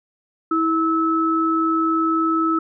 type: tone pair together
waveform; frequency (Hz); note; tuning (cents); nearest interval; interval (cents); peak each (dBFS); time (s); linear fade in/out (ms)
sine; 324.4 / 1300.6; E4 / E6; -28 / -24; 2 octaves; 2404; -19; 0.51-2.59; 5
effects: none